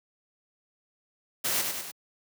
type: noise with echo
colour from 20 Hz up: white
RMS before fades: -28 dBFS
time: 1.44-1.62 s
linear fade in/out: 10 ms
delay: 99 ms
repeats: 3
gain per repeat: -4 dB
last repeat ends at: 1.917 s
effects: high-pass 100 Hz 12 dB/octave